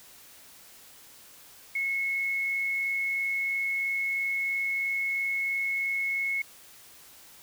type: tone with amplitude modulation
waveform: sine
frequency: 2185 Hz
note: C#7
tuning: 26 cents flat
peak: -25 dBFS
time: 1.75-6.42 s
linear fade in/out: 5 ms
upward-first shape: sine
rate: 103 Hz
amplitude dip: 25%
effects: white hiss -52 dBFS RMS until 7.42 s